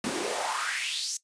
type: noise with high-pass filter sweep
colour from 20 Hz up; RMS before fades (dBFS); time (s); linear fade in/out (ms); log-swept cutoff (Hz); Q
pink; -31; 0.04-1.17; 2; 220 to 6600; 3.8
effects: noise-tail reverb RT60 0.1 s tail -17 dB re dry + resampled to 22050 Hz